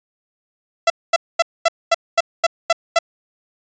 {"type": "tone bursts", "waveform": "sawtooth", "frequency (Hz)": 670, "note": "E5", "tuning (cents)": 28, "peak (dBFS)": -7, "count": 9, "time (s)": [0.87, 2.989], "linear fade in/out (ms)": 5, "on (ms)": 31, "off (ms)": 230, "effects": ["resampled to 16000 Hz"]}